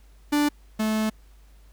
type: tone pair in turn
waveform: 45% pulse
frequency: 293.7 / 217.3 Hz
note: D4 / A3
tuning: 0 / -21 cents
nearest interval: perfect fourth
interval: 521 cents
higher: first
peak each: -19 / -22 dBFS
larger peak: first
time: 0.32-0.49 / 0.79-1.1 s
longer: second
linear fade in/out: 10 ms
effects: added 50 Hz sine -49 dBFS peak until 1.72 s + pink hiss -62 dBFS RMS until 1.72 s